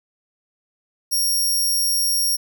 15% pulse tone, 5580 Hz, F8, 2 cents flat, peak -12 dBFS, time 1.11-2.37 s, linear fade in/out 20 ms, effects none

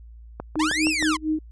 click train, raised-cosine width 1 ms, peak -16 dBFS, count 5, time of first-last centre 0.4-1.026 s, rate 6.39 Hz
sine tone with tremolo, 311.1 Hz, D#4, in tune, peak -19 dBFS, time 0.56-1.39 s, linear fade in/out 5 ms, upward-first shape sine, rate 4.3 Hz, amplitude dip 95%
sawtooth linear two-way sweep, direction up then down, 821 to 2787 to 961 Hz, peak -19 dBFS, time 0.59-1.17 s, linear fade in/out 10 ms, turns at 0.88 s
effects added 57 Hz sine -41 dBFS peak until 1.51 s + resampled to 22050 Hz

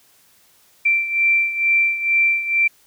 sine beating tone pair, 2349 / 2351.2 Hz, D7 / D7, 0 / +1 cents, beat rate 2.2 Hz, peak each -16 / -21 dBFS, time 0.85-2.68 s, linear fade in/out 10 ms, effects white hiss -55 dBFS RMS until 2.86 s

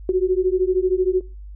sine beating tone pair, 364 / 377 Hz, F#4 / F#4, -28 / +32 cents, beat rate 13 Hz, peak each -19 dBFS, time 0.09-1.21 s, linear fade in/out 2 ms, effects noise-tail reverb RT60 0.3 s tail -20 dB re dry + added 50 Hz sine -34 dBFS peak until 1.55 s

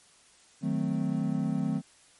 triangle chord, D# diminished seventh, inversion none, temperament equal with one note detuned, 155.56 / 185 / 220 / 259.1 Hz, D#3 / F#3 / A3 / C4, 0 / 0 / 0 / -17 cents, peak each -30 dBFS, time 0.61-1.82 s, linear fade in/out 50 ms, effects white hiss -59 dBFS RMS until 2.19 s + MP3 48 kbps

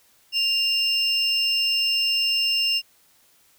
triangle tone pair together, 2800 / 5286 Hz, F7 / E8, +4 / +4 cents, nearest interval major seventh, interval 1100 cents, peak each -20 / -22 dBFS, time 0.32-2.82 s, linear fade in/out 50 ms, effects white hiss -59 dBFS RMS until 3.58 s

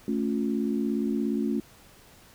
sine chord, A augmented, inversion none, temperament equal with one note detuned, 220 / 277.2 / 353.9 Hz, A3 / C#4 / E#4, 0 / 0 / +23 cents, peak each -27 / -29 / -32 dBFS, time 0.08-1.6 s, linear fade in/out 2 ms, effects pink hiss -54 dBFS RMS until 2.34 s

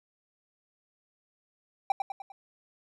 triangle tone with echo, 786 Hz, G5, 4 cents sharp, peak -18 dBFS, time 1.9-1.92 s, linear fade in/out 2 ms, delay 100 ms, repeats 4, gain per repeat -6 dB, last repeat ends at 2.32 s, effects none

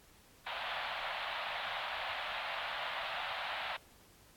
pink band-pass noise, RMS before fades -40 dBFS, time 0.46-3.77 s, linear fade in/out 10 ms, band 630 to 3800 Hz, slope 48 dB/octave, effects pink hiss -62 dBFS RMS until 4.36 s + AAC 64 kbps

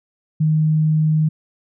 sine tone, 155.56 Hz, D#3, in tune, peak -13 dBFS, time 0.4-1.29 s, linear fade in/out 10 ms, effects none

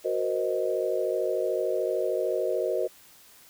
sine chord, C half-diminished seventh, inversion second, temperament equal with one note detuned, 370 / 466.2 / 519.6 / 622.3 Hz, Gb4 / Bb4 / C5 / Eb5, 0 / 0 / -12 / 0 cents, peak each -30 dBFS, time 0.04-2.88 s, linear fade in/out 20 ms, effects white hiss -54 dBFS RMS until 3.49 s

